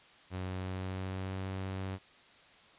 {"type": "tone with pitch glide", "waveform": "sawtooth", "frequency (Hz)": [92.5, 95.21], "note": ["F#2", "G2"], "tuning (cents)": [0, -50], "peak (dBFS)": -32, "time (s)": [0.3, 1.99], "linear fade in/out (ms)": 50, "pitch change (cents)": 50, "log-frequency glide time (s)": [0.43, 1.43], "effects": ["white hiss -59 dBFS RMS until 2.78 s", "resampled to 8000 Hz"]}